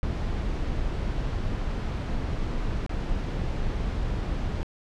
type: noise with dropouts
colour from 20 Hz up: brown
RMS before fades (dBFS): -28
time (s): 0.03-4.63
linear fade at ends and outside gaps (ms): 0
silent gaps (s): 2.863-2.894
effects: low-pass 5000 Hz 12 dB/octave